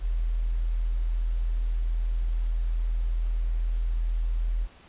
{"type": "tone", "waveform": "sine", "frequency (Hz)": 41.2, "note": "E1", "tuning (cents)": 0, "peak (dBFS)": -23, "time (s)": [0, 4.68], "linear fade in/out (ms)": 50, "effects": ["pink hiss -53 dBFS RMS until 4.88 s", "resampled to 8000 Hz"]}